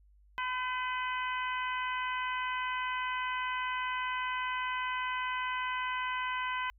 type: harmonic tone with a mistuned harmonic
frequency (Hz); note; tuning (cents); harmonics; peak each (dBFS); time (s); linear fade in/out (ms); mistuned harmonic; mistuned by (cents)
505; B4; +39; 2 / 3 / 4 / 5 / 6; -34 / -38 / -40 / -42 / -44; 0.38-6.7; 0; 3; +17
effects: added 50 Hz sine -59 dBFS peak until 6.78 s